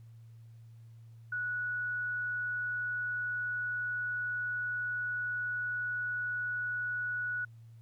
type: tone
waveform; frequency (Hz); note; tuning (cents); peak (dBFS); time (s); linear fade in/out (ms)
sine; 1469; F#6; -13; -32; 1.32-7.45; 5
effects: added 114 Hz sine -50 dBFS peak until 7.81 s + pink hiss -74 dBFS RMS until 7.81 s